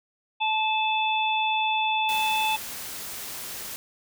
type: harmonic tone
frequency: 871 Hz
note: A5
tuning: 18 cents flat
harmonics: 1 / 3 / 4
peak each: -24 / -27 / -30 dBFS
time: 0.4-2.57 s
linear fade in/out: 20 ms
type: noise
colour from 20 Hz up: white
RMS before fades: -36 dBFS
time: 2.09-3.76 s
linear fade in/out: 0 ms
effects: none